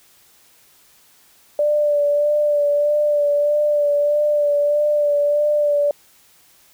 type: tone with vibrato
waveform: sine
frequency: 587.3 Hz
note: D5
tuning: in tune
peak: -14 dBFS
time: 1.59-5.91 s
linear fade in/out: 2 ms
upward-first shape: sine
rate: 1.6 Hz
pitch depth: 24 cents each way
effects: white hiss -53 dBFS RMS until 6.73 s